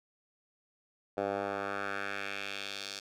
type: tone with band-pass filter sweep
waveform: 10% pulse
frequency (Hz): 99.6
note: G2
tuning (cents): +28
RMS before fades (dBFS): -37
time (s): 1.17-3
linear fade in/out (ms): 10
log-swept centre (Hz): 650 to 4900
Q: 1.7
effects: none